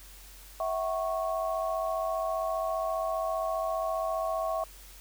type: tone cluster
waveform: sine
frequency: 653 / 748 / 1103 Hz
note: E5 / F#5 / C#6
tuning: -17 / +19 / -9 cents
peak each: -30 / -35 / -34 dBFS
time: 0.6-4.64 s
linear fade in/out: 2 ms
effects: added 46 Hz sine -50 dBFS peak until 5 s + white hiss -52 dBFS RMS until 5 s